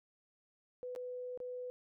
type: tone with dropouts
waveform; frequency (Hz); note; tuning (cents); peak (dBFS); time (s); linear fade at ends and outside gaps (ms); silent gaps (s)
sine; 498.2; B4; +15; -40; 0.83-1.7; 0; 0.951-0.961 / 1.375-1.402
effects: none